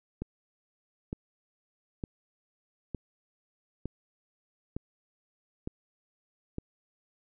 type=click train; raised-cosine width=3 ms; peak=-21 dBFS; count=8; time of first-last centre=0.22-6.584 s; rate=1.1 Hz; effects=none